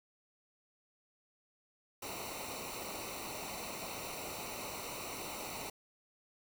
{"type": "noise with comb filter", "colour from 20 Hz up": "pink", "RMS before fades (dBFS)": -43, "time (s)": [2.02, 5.7], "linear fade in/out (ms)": 5, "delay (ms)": 0.6, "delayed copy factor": -0.8, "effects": []}